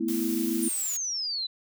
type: chord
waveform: sine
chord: A suspended second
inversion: none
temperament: equal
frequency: 220 / 246.9 / 329.6 Hz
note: A3 / B3 / E4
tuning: 0 / 0 / 0 cents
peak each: -31 / -30 / -28 dBFS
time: 0-0.69 s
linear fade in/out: 10 ms
type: noise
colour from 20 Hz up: blue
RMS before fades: -36 dBFS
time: 0.08-0.97 s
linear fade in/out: 5 ms
type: exponential sweep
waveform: sine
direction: down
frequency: 9420 to 3950 Hz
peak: -28 dBFS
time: 0.62-1.47 s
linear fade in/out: 10 ms
effects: none